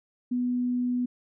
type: tone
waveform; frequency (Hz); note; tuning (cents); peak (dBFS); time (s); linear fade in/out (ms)
sine; 246.9; B3; 0; -24; 0.31-1.06; 10
effects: none